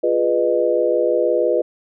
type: chord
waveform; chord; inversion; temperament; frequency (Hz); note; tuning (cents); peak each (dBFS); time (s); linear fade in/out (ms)
sine; F half-diminished seventh; none; equal with one note detuned; 349.2 / 415.3 / 493.9 / 613.3; F4 / Ab4 / Cb5 / Eb5; 0 / 0 / 0 / -25; -21 / -23 / -18 / -20; 0.03-1.62; 10
effects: none